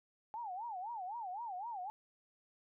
sine tone with vibrato, 830 Hz, G#5, 1 cent flat, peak -40 dBFS, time 0.34-1.9 s, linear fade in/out 0 ms, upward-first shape sine, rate 3.9 Hz, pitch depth 250 cents each way, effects none

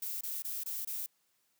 violet noise bursts, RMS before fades -38 dBFS, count 5, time 0.02-1.062 s, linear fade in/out 5 ms, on 190 ms, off 23 ms, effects white hiss -75 dBFS RMS until 1.59 s + high-pass 100 Hz 12 dB/octave

